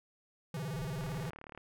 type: tone with vibrato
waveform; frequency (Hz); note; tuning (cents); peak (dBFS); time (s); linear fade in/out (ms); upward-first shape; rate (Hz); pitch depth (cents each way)
square; 148; D3; +14; -37; 0.54-1.3; 2; square; 18; 220
type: noise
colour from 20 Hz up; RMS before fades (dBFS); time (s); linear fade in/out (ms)
brown; -49; 0.73-1.29; 20
type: click train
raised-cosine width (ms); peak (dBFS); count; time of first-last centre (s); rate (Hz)
0.5; -32; 22; 1.01-1.576; 37.1
effects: none